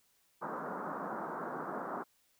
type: band-pass noise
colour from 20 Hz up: white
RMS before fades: -40 dBFS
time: 0.41-2.04 s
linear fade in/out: 20 ms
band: 160 to 1400 Hz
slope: 48 dB/octave
effects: white hiss -72 dBFS RMS until 2.39 s